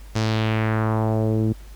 sawtooth tone with low-pass filter sweep, 110 Hz, A2, in tune, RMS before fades -21 dBFS, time 0.15-1.53 s, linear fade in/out 10 ms, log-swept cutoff 6100 to 290 Hz, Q 1.9, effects added 50 Hz sine -38 dBFS peak until 1.75 s + pink hiss -51 dBFS RMS until 1.75 s

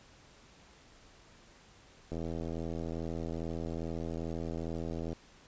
click train, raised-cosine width 2 ms, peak -25 dBFS, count 249, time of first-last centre 2.12-5.13 s, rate 82.4 Hz, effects pink hiss -59 dBFS RMS until 5.47 s + resampled to 16000 Hz

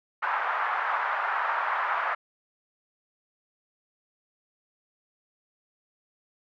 white band-pass noise, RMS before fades -28 dBFS, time 0.22-2.15 s, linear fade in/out 10 ms, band 800 to 1500 Hz, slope 24 dB/octave, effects none

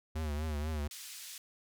square tone with vibrato, 76 Hz, D#2, 40 cents flat, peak -34 dBFS, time 0.15-0.88 s, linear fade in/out 10 ms, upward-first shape triangle, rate 4.1 Hz, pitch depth 97 cents each way
white band-pass noise, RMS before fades -47 dBFS, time 0.91-1.38 s, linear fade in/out 2 ms, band 2400 to 10000 Hz, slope 12 dB/octave
effects none

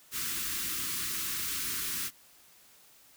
white band-stop noise, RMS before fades -34 dBFS, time 0.11-2.11 s, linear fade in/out 50 ms, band 390 to 1100 Hz, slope 48 dB/octave, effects white hiss -59 dBFS RMS until 3.16 s

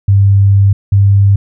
sine tone pair in turn, 99.1 / 99.47 Hz, G2 / G2, +19 / +26 cents, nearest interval unison, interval 7 cents, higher second, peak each -4 dBFS, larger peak neither, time 0.08-0.73 / 0.92-1.36 s, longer first, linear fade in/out 5 ms, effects none

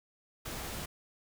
pink noise, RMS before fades -40 dBFS, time 0.45-0.86 s, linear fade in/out 10 ms, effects none

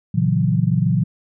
sine chord, F# dominant seventh, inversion first, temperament equal, 116.54 / 138.59 / 164.81 / 185 Hz, A#2 / C#3 / E3 / F#3, 0 / 0 / 0 / 0 cents, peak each -20 / -21 / -19 / -21 dBFS, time 0.14-1.04 s, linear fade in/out 10 ms, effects none

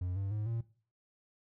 triangle tone with pitch steps, 90.4 / 98.01 / 106.27 / 115.22 Hz, F#2 / G2 / G#2 / A#2, -40 / 0 / +40 / -20 cents, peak -31 dBFS, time 0.01-0.61 s, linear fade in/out 5 ms, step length 150 ms, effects noise-tail reverb RT60 0.4 s tail -17 dB re dry

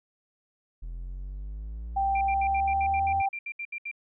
triangle exponential sweep, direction up, 41.2 to 84.7 Hz, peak -32 dBFS, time 0.82-3.22 s, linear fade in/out 10 ms
sine tone, 784 Hz, G5, in tune, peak -23 dBFS, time 1.96-3.29 s, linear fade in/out 10 ms
sine tone bursts, 2370 Hz, D7, 15 cents sharp, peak -32 dBFS, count 14, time 2.15-3.914 s, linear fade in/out 5 ms, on 61 ms, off 70 ms
effects none

